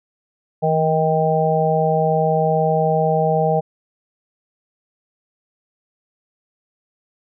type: harmonic tone with a mistuned harmonic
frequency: 157.6 Hz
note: D#3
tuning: 23 cents sharp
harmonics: 1 / 3 / 4 / 5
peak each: -20 / -20 / -20 / -20 dBFS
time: 0.62-3.61 s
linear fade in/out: 20 ms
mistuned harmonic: 1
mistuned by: +35 cents
effects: none